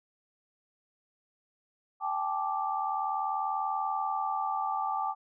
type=chord; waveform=sine; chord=G suspended second; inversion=none; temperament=equal with one note detuned; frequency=784 / 864.4 / 1174.7 Hz; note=G5 / A5 / D6; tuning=0 / -31 / 0 cents; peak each=-33 dBFS; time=2-5.15 s; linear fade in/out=50 ms; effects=none